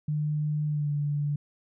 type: tone with pitch glide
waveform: sine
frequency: 150.5 to 145.96 Hz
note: D3 to D3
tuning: +43 to -10 cents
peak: -25 dBFS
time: 0.08-1.36 s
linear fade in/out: 5 ms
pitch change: -53 cents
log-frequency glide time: 0.67-0.91 s
effects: none